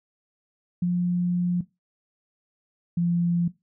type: tone pair in turn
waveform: sine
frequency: 176.9 / 172.46 Hz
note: F3 / F3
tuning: +23 / -21 cents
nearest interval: unison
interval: 44 cents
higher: first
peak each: -20 dBFS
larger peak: neither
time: 0.82-1.61 / 2.97-3.48 s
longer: first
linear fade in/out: 5 ms
effects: noise-tail reverb RT60 0.2 s tail -17 dB re dry